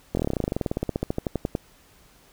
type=slowing click train; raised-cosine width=2 ms; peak=-11 dBFS; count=28; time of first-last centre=0.15-1.552 s; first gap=22 ms; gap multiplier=1.06; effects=pink hiss -56 dBFS RMS until 2.32 s